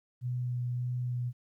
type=tone with vibrato; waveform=sine; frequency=123.47 Hz; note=B2; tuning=in tune; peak=-30 dBFS; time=0.21-1.33 s; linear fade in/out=50 ms; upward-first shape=sine; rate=1.7 Hz; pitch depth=11 cents each way; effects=12-bit